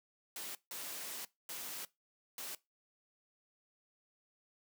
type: noise bursts at uneven times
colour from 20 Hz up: white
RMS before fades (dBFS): -44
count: 4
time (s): 0.36-0.55 / 0.71-1.25 / 1.49-1.85 / 2.38-2.55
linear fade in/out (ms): 2
effects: noise-tail reverb RT60 0.2 s tail -20 dB re dry + high-pass 200 Hz 12 dB/octave